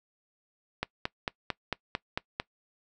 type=click train; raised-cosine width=0.3 ms; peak=-13 dBFS; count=8; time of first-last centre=0.83-2.4 s; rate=4.46 Hz; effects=noise-tail reverb RT60 0.1 s tail -22 dB re dry